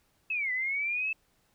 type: linear two-way sweep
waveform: sine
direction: down then up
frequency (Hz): 2637 to 1975.5 to 2637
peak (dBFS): -28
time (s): 0.3-1.13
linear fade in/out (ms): 5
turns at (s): 0.52
effects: pink hiss -70 dBFS RMS until 1.54 s